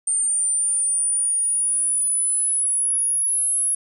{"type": "linear sweep", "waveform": "sine", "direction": "up", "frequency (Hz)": [8910, 10750], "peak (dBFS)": -18, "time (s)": [0.07, 3.75], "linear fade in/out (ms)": 5, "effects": []}